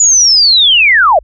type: linear sweep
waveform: sine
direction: down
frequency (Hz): 6990 to 562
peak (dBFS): -4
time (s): 0-1.19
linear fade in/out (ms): 5
effects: added 50 Hz sine -36 dBFS peak until 1.23 s